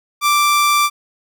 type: tone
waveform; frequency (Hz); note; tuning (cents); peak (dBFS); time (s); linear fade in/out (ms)
sawtooth; 1174.7; D6; 0; -8; 0.21-0.9; 50
effects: none